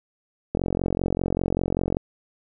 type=click train; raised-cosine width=2 ms; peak=-10 dBFS; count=65; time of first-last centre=0.55-1.969 s; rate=45.1 Hz; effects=none